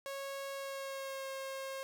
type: tone with pitch glide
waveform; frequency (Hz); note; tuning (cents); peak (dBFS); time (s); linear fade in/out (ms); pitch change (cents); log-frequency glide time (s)
sawtooth; 550 to 537.4; C#5 to C5; -14 to +46; -36; 0.06-1.83; 0; -40; 0.53-1.28
effects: none